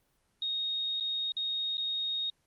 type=tone with dropouts; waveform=sine; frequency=3729 Hz; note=A#7; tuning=in tune; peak=-30 dBFS; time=0.42-2.3 s; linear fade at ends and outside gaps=2 ms; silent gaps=1-1.007 / 1.32-1.367 / 1.771-1.779 s; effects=pink hiss -73 dBFS RMS until 2.46 s + Opus 24 kbps